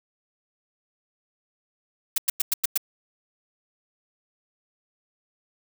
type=noise bursts; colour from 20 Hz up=blue; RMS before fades=-21 dBFS; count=6; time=2.16-2.776 s; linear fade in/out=5 ms; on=21 ms; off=98 ms; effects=none